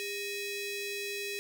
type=ring-modulated tone; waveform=sawtooth; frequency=1463 Hz; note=F#6; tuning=20 cents flat; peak=-28 dBFS; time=0-1.39 s; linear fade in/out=0 ms; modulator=1060 Hz; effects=none